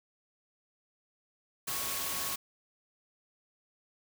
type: tone in noise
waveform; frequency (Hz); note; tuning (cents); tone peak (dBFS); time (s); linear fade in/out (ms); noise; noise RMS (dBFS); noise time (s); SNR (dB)
sine; 1103; C#6; -9; -45; 1.67-2.36; 10; white; -35; 1.67-2.36; -13
effects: none